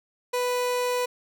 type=tone; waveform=30% pulse; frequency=494.4 Hz; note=B4; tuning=2 cents sharp; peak=-21 dBFS; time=0.33-1.06 s; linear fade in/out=10 ms; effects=none

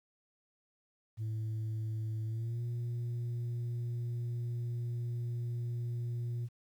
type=tone with pitch glide; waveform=sine; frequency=110 to 119.26 Hz; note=A2 to A#2; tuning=0 to +40 cents; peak=-31 dBFS; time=1.17-6.49 s; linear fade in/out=50 ms; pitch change=+140 cents; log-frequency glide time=2.25-2.62 s; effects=tanh soft clip ceiling -33 dBFS + 11-bit

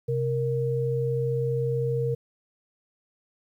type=tone pair together; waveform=sine; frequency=130.66 / 466.2 Hz; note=C3 / A#4; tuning=-2 / 0 cents; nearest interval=octave + minor seventh; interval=2202 cents; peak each=-26 dBFS; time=0.08-2.15 s; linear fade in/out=10 ms; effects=10-bit

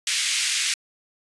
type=band-pass noise; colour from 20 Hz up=pink; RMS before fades=-24 dBFS; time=0.07-0.74 s; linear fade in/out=2 ms; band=2100 to 9600 Hz; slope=24 dB/octave; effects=resampled to 24000 Hz

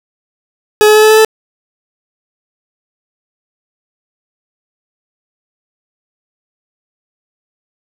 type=tone with pitch steps; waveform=40% pulse; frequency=423.5 / 426.4 / 429.4 / 432.4 / 435.4 / 438.4 Hz; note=G#4 / G#4 / A4 / A4 / A4 / A4; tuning=+34 / +46 / -42 / -30 / -18 / -6 cents; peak=-3 dBFS; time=0.81-1.248 s; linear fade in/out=0 ms; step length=73 ms; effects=none

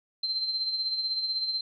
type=tone with tremolo; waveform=sine; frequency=4118 Hz; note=C8; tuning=28 cents flat; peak=-25 dBFS; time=0.23-1.61 s; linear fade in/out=5 ms; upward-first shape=sine; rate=16 Hz; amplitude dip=50%; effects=none

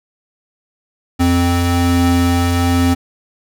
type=tone pair together; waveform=square; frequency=87.31 / 260.8 Hz; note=F2 / C4; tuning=0 / -5 cents; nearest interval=octave + perfect fifth; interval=1895 cents; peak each=-15 dBFS; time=1.19-2.95 s; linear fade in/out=20 ms; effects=none

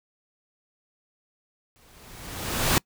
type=noise with exponential growth; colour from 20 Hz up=pink; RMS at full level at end=-19 dBFS; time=1.76-2.78 s; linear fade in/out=0 ms; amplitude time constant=220 ms; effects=noise-tail reverb RT60 0.1 s tail -26 dB re dry

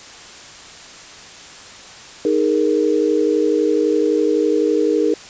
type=chord; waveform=sine; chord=D# suspended fourth; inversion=none; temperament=just; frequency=311.1 / 414.8 / 466.7 Hz; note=D#4 / G#4 / A#4; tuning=0 / -2 / +2 cents; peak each=-18 dBFS; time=2.25-5.14 s; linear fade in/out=2 ms; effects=white hiss -38 dBFS RMS until 5.29 s + resampled to 16000 Hz

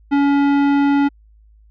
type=tone with tanh clipping; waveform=sine; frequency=282.5 Hz; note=C#4; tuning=33 cents sharp; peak=-14 dBFS; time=0.11-1.09 s; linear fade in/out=20 ms; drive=16 dB; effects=added 53 Hz sine -46 dBFS peak until 1.7 s

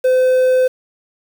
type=tone with quantisation; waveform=triangle; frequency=512 Hz; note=C5; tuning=38 cents flat; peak=-8 dBFS; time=0.04-0.68 s; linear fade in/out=10 ms; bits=6; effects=none

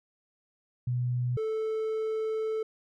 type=tone pair in turn; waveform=sine / triangle; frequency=123.47 / 438.9 Hz; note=B2 / A4; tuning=0 / -4 cents; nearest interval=octave + minor seventh; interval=2196 cents; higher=second; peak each=-26 dBFS; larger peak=neither; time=0.87-1.37 / 1.37-2.63 s; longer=second; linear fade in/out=5 ms; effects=none

